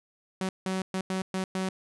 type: tone bursts at uneven times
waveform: sawtooth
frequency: 188.3 Hz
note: F#3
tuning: 31 cents sharp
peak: -24 dBFS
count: 6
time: 0.41-0.49 / 0.66-0.82 / 0.94-1.01 / 1.1-1.22 / 1.34-1.44 / 1.55-1.69 s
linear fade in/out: 2 ms
effects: resampled to 24000 Hz